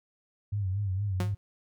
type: tone with vibrato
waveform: sine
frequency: 98 Hz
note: G2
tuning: in tune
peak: -27 dBFS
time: 0.52-1.35 s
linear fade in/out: 10 ms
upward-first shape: sine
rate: 4.3 Hz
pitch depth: 100 cents each way
type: tone with exponential decay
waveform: sawtooth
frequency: 180 Hz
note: F#3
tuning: 47 cents flat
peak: -24 dBFS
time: 1.2-1.37 s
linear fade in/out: 0 ms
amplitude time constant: 35 ms
effects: none